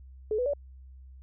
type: tone with pitch steps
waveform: sine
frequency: 429.7 / 496.5 / 573.6 Hz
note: A4 / B4 / D5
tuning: -41 / +9 / -41 cents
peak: -25 dBFS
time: 0.31-0.535 s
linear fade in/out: 2 ms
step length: 75 ms
effects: added 65 Hz sine -46 dBFS peak until 1.22 s